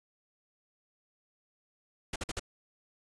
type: noise bursts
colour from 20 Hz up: pink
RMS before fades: -35 dBFS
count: 4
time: 2.13-2.396 s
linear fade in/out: 5 ms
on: 29 ms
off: 50 ms
effects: resampled to 22050 Hz